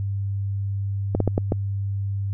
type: slowing click train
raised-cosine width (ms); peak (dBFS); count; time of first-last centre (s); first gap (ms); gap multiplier
2; -7; 5; 1.15-1.521; 53; 1.39
effects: added 99 Hz sine -23 dBFS peak until 2.33 s